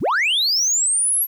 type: linear sweep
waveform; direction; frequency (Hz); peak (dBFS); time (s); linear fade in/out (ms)
sine; up; 44.75 to 11780; -13; 0-1.27; 50
effects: tanh soft clip ceiling -15 dBFS + 9-bit